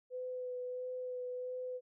sine tone with vibrato, 502 Hz, B4, 28 cents sharp, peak -38 dBFS, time 0.1-1.81 s, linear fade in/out 50 ms, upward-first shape sine, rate 1.5 Hz, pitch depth 14 cents each way, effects none

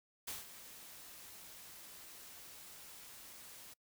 white noise with ADSR envelope, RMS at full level -42 dBFS, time 0.27-3.74 s, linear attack 10 ms, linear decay 160 ms, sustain -12 dB, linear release 10 ms, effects noise-tail reverb RT60 0.1 s tail -24 dB re dry

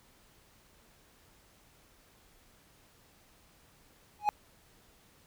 triangle tone with exponential growth, 834 Hz, G#5, 7 cents sharp, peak -18 dBFS, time 4.19-4.29 s, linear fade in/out 0 ms, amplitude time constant 21 ms, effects pink hiss -63 dBFS RMS until 5.26 s

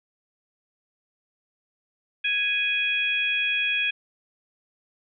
harmonic tone, 830 Hz, G#5, 1 cent flat, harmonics 2 / 3 / 4, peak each -30 / -23 / -29 dBFS, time 2.24-3.91 s, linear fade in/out 10 ms, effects none

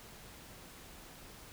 silence, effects pink hiss -53 dBFS RMS until 1.52 s

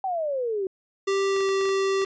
sine exponential sweep, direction down, 784 to 369.8 Hz, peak -24 dBFS, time 0.04-0.67 s, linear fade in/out 2 ms
square tone with pitch glide, 392 to 388.8 Hz, G4 to G4, 0 to -14 cents, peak -22 dBFS, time 1.07-2.05 s, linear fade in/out 10 ms, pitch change -14 cents, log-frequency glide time 1.27-1.47 s
clicks, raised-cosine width 0.3 ms, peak -24 dBFS, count 8, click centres 1.364 / 1.407 / 1.49 / 1.612 / 1.655 / 1.691 / 2.018 / 2.049 s
effects resampled to 16000 Hz

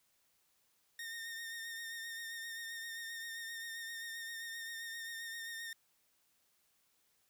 sawtooth tone with vibrato, 1833 Hz, A#6, 30 cents flat, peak -39 dBFS, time 0.99-5.73 s, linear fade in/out 2 ms, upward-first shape triangle, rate 7.6 Hz, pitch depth 34 cents each way, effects white hiss -75 dBFS RMS until 7.29 s

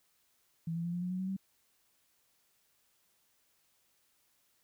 sine tone with pitch steps, 164.81 / 168.47 / 172.21 / 176.03 / 179.93 / 183.93 / 188.01 / 192.18 Hz, E3 / E3 / F3 / F3 / F#3 / F#3 / F#3 / G3, 0 / +38 / -24 / +14 / -48 / -10 / +28 / -34 cents, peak -33 dBFS, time 0.67-1.366 s, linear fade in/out 5 ms, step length 87 ms, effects white hiss -73 dBFS RMS until 4.63 s

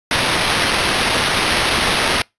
white noise with sample-and-hold, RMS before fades -17 dBFS, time 0.11-2.22 s, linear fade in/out 2 ms, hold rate 7350 Hz, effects noise-tail reverb RT60 0.2 s tail -26 dB re dry + resampled to 24000 Hz

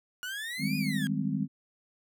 30% pulse exponential two-way sweep, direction up then down, 1441 to 2495 to 1604 Hz, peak -32 dBFS, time 0.23-1.07 s, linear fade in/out 0 ms, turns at 0.77 s
sine chord, Ab major seventh, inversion second, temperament just, 155.74 / 194.67 / 207.7 / 259.6 Hz, Eb3 / G3 / Ab3 / C4, +2 / -12 / 0 / -13 cents, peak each -33 dBFS, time 0.58-1.48 s, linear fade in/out 50 ms
effects none

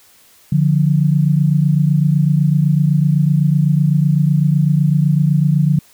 sine tone pair together, 146.83 / 174.76 Hz, D3 / F3, 0 / +1 cents, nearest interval minor third, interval 301 cents, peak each -12 / -15 dBFS, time 0.52-5.79 s, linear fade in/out 5 ms, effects white hiss -49 dBFS RMS until 5.93 s

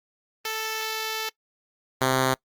5% pulse tone pair in turn, 440 / 130.81 Hz, A4 / C3, 0 / 0 cents, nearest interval octave + major sixth, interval 2100 cents, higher first, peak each -16 / -9 dBFS, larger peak second, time 0.45-1.29 / 2.01-2.34 s, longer first, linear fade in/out 2 ms, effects noise-tail reverb RT60 0.1 s tail -23 dB re dry + Opus 24 kbps

